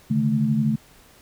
sine tone cluster, 139.2 / 151.3 / 218.7 Hz, C#3 / D#3 / A3, +8 / -48 / -10 cents, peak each -24 / -25 / -20 dBFS, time 0.1-0.76 s, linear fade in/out 10 ms, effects pink hiss -52 dBFS RMS until 1.21 s

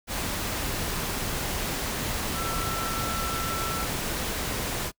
sine tone in noise, 1336 Hz, E6, 23 cents sharp, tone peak -32 dBFS, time 2.33-3.87 s, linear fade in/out 50 ms, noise pink, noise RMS -30 dBFS, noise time 0.07-4.92 s, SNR -5 dB, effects noise-tail reverb RT60 0.1 s tail -25 dB re dry

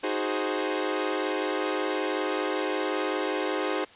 sawtooth chord, Ab dominant seventh, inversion second, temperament equal, 311.1 / 370 / 415.3 / 523.3 Hz, Eb4 / Gb4 / Ab4 / C5, 0 / 0 / 0 / 0 cents, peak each -28 dBFS, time 0.03-3.85 s, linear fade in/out 10 ms, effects white hiss -51 dBFS RMS until 3.95 s + resampled to 8000 Hz

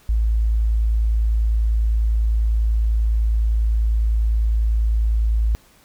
sine tone, 55 Hz, A1, in tune, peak -15 dBFS, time 0.09-5.55 s, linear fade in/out 0 ms, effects pink hiss -53 dBFS RMS until 5.84 s

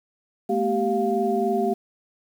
sine tone cluster, 215.5 / 239 / 389.6 / 701 Hz, A3 / A#3 / G4 / F5, -36 / +43 / -11 / +6 cents, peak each -27 / -29 / -23 / -25 dBFS, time 0.49-1.74 s, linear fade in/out 10 ms, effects 8-bit

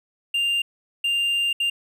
triangle tone bursts at uneven times, 2794 Hz, F7, in tune, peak -18 dBFS, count 3, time 0.34-0.62 / 1.04-1.53 / 1.6-1.7 s, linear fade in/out 5 ms, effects none

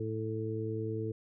harmonic tone, 110 Hz, A2, in tune, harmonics 1 / 2 / 3 / 4, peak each -36 / -44 / -39 / -37 dBFS, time 0-1.12 s, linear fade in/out 5 ms, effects none

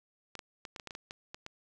clicks, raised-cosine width 0.2 ms, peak -25 dBFS, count 11, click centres 0.353 / 0.392 / 0.652 / 0.762 / 0.798 / 0.873 / 0.908 / 0.951 / 1.109 / 1.345 / 1.464 s, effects none

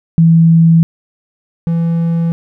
sine / triangle tone pair in turn, 164.81 / 167.11 Hz, E3 / E3, 0 / +24 cents, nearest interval unison, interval 24 cents, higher second, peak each -4 / -9 dBFS, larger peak first, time 0.18-0.83 / 1.67-2.32 s, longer neither, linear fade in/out 0 ms, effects none

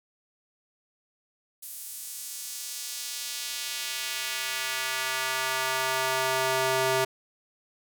square tone with high-pass filter sweep, 131.1 Hz, C3, 4 cents sharp, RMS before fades -30 dBFS, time 1.62-7.05 s, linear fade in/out 10 ms, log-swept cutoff 11000 to 460 Hz, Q 0.89, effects none

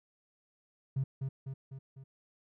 triangle tone with echo, 134.3 Hz, C3, 46 cents sharp, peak -25 dBFS, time 0.96-1.04 s, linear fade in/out 10 ms, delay 250 ms, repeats 4, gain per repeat -5 dB, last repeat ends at 2.04 s, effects tanh soft clip ceiling -26 dBFS

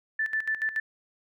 sine tone with tremolo, 1760 Hz, A6, in tune, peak -24 dBFS, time 0.19-0.8 s, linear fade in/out 5 ms, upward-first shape square, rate 7 Hz, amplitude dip 75%, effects none

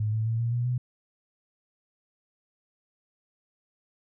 sine tone with pitch steps, 107 / 110.26 / 113.62 / 117.09 / 120.66 / 124.34 Hz, A2 / A2 / A#2 / A#2 / B2 / B2, -48 / +4 / -44 / +8 / -40 / +12 cents, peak -24 dBFS, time 0-0.78 s, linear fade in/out 5 ms, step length 130 ms, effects none

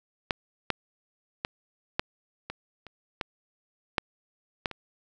clicks, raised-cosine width 0.3 ms, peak -9 / -8 / -12 / -8 / -19 / -28 / -13 / -7 / -11 / -22 dBFS, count 10, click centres 0.308 / 0.703 / 1.449 / 1.995 / 2.5 / 2.867 / 3.212 / 3.982 / 4.658 / 4.713 s, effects none

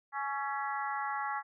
harmonic tone with a mistuned harmonic, 279.6 Hz, C#4, 15 cents sharp, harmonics 3 / 4 / 5 / 6 / 7, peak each -36 / -38 / -40 / -42 / -43 dBFS, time 0.12-1.43 s, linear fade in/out 50 ms, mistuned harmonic 5, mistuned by -49 cents, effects none

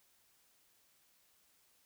silence, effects white hiss -71 dBFS RMS until 1.85 s

